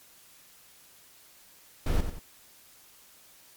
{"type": "noise with echo", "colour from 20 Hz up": "brown", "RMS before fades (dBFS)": -25, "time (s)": [1.86, 2.01], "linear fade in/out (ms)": 5, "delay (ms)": 92, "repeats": 2, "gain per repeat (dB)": -8, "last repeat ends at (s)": 2.194, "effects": ["white hiss -56 dBFS RMS until 3.56 s", "MP3 96 kbps"]}